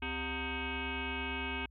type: tone with frequency modulation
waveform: sine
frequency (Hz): 1243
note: D#6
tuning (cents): -2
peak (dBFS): -34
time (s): 0.02-1.66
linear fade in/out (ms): 5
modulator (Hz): 328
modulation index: 5
effects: added 60 Hz sine -58 dBFS peak until 1.7 s